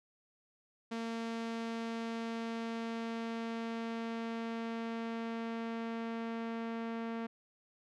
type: tone with low-pass filter sweep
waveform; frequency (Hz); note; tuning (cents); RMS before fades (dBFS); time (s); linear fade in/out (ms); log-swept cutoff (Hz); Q
sawtooth; 228.7; A#3; -33; -39; 0.91-7.27; 10; 5300 to 2300; 0.74
effects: none